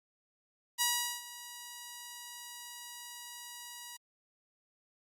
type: tone with ADSR envelope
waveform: 5% pulse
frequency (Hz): 963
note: B5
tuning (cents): -44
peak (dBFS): -15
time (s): 0.78-3.97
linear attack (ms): 32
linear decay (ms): 400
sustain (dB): -18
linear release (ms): 8
effects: Opus 48 kbps